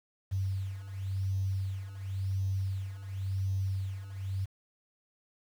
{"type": "beating tone pair", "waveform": "sine", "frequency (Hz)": [95.6, 96.53], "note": ["G2", "G2"], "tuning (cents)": [-43, -26], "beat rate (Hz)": 0.93, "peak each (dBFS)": [-36, -32], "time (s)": [0.31, 4.46], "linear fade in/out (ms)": 20, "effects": ["9-bit"]}